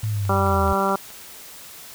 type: linear sweep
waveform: sine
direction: down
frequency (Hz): 110 to 77.78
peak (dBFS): -21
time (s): 0.03-0.73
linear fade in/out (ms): 5
type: click train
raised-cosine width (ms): 0.2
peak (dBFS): -24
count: 6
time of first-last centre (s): 0.04-1.104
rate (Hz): 4.7
type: harmonic tone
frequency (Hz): 195.3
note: G3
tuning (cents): -6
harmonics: 1 / 2 / 3 / 4 / 5 / 6 / 7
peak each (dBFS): -26 / -26 / -26 / -26 / -26 / -26 / -26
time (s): 0.29-0.96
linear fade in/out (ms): 5
effects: white hiss -41 dBFS RMS until 1.94 s